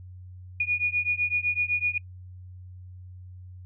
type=beating tone pair; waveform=sine; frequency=2446 / 2453.9 Hz; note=D#7 / D#7; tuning=-30 / -25 cents; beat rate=7.9 Hz; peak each=-26 dBFS; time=0.6-1.98 s; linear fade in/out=5 ms; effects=noise-tail reverb RT60 0.1 s tail -26 dB re dry + added 91 Hz sine -41 dBFS peak until 3.65 s